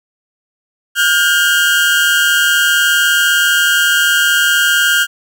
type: tone pair together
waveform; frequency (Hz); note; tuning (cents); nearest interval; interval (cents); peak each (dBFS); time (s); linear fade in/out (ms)
30% pulse; 1427.5 / 1587; F6 / G6; +37 / +21; major second; 184; -10; 0.95-5.07; 50
effects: none